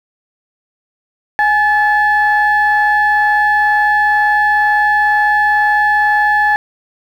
sine tone pair together, 835 / 1732.9 Hz, G#5 / A6, +9 / -27 cents, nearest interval octave + minor second, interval 1264 cents, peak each -11 dBFS, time 1.39-6.56 s, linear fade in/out 0 ms, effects tanh soft clip ceiling -3 dBFS + 7-bit

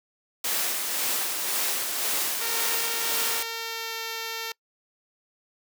white noise with tremolo, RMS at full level -26 dBFS, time 0.44-3.43 s, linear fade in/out 5 ms, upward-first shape sine, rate 1.9 Hz, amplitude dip 35%
5% pulse tone with pitch glide, 460 to 452.9 Hz, A#4 to A#4, -23 to -50 cents, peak -19 dBFS, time 2.41-4.52 s, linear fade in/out 2 ms, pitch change -27 cents, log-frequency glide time 3.1-3.95 s
effects noise-tail reverb RT60 0.1 s tail -25 dB re dry + high-pass 300 Hz 12 dB/octave

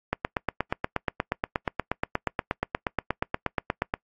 click train, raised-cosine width 0.5 ms, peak -9 dBFS, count 33, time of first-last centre 0.13-3.94 s, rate 8.4 Hz, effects noise-tail reverb RT60 0.1 s tail -25 dB re dry + AAC 48 kbps

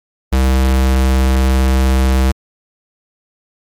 square tone, 65.41 Hz, C2, in tune, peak -10 dBFS, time 0.32-2.32 s, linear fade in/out 10 ms, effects MP3 96 kbps

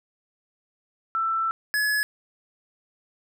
sine / square tone pair in turn, 1332 / 1697.6 Hz, E6 / G#6, +18 / +38 cents, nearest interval major third, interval 420 cents, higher second, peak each -22 / -22 dBFS, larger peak neither, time 1.15-1.51 / 1.74-2.03 s, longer first, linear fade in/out 0 ms, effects none

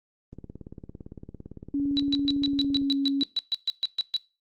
click train, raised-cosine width 3 ms, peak -27 dBFS, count 45, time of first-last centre 0.33-2.816 s, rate 17.7 Hz
sine tone with pitch glide, 282.4 to 276.7 Hz, C#4 to C#4, +32 to -3 cents, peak -23 dBFS, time 1.74-3.23 s, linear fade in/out 2 ms, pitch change -35 cents, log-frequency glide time 2.38-2.95 s
sine tone bursts, 3938 Hz, B7, 6 cents flat, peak -22 dBFS, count 15, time 1.97-4.165 s, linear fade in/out 0 ms, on 25 ms, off 130 ms
effects noise-tail reverb RT60 0.3 s tail -21 dB re dry + Opus 24 kbps

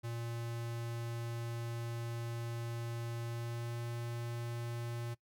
square tone with pitch glide, 117.1 to 118.12 Hz, A#2 to A#2, +8 to +23 cents, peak -39 dBFS, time 0.03-5.15 s, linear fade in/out 20 ms, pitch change +15 cents, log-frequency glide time 3.24-3.81 s, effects noise-tail reverb RT60 0.1 s tail -20 dB re dry

